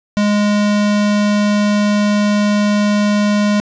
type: tone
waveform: square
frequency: 207.1 Hz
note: G#3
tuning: 5 cents flat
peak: -12 dBFS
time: 0.17-3.6 s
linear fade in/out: 0 ms
effects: resampled to 16000 Hz + 8-bit